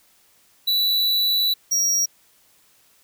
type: tone pair in turn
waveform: square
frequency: 3951 / 5669 Hz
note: B7 / F8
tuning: 0 / +25 cents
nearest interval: tritone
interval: 625 cents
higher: second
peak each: -18 dBFS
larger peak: neither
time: 0.67-1.54 / 1.71-2.06 s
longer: first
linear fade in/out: 10 ms
effects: white hiss -58 dBFS RMS until 3.03 s